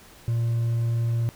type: tone with hard clipping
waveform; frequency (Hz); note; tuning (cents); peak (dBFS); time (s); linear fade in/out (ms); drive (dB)
triangle; 116.54; A#2; 0; -22; 0.28-1.29; 0; 5
effects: pink hiss -50 dBFS RMS until 1.35 s